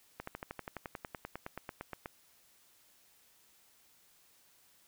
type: slowing click train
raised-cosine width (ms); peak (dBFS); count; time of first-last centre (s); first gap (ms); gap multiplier
0.5; -25; 20; 0.2-2.059; 74; 1.03
effects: white hiss -66 dBFS RMS until 4.87 s